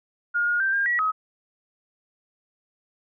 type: tone with pitch steps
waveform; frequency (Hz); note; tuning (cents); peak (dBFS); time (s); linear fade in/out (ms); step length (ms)
sine; 1423 / 1431 / 1567 / 1607 / 1927 / 1271; F6 / F6 / G6 / G6 / B6 / D#6; +32 / +42 / -1 / +43 / -43 / +36; -20; 0.34-1.12; 20; 130
effects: none